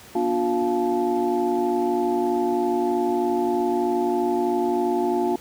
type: tone cluster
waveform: sine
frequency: 241.3 / 293.4 / 356.6 / 697 / 867 Hz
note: B3 / D4 / F4 / F5 / A5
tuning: -40 / -2 / +36 / -4 / -26 cents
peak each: -28 / -29 / -22 / -28 / -28 dBFS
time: 0.15-5.36 s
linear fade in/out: 5 ms
effects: pink hiss -45 dBFS RMS until 5.4 s + high-pass 80 Hz 12 dB/octave